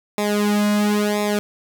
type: tone with flanger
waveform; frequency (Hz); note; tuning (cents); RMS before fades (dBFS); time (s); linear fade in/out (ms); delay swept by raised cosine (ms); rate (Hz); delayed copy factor
sawtooth; 207.7; G#3; 0; -19; 0.18-1.39; 0; 0.66 to 2.26; 0.97; -1
effects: none